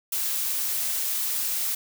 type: noise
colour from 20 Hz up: blue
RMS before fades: -27 dBFS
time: 0.12-1.75 s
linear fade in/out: 5 ms
effects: none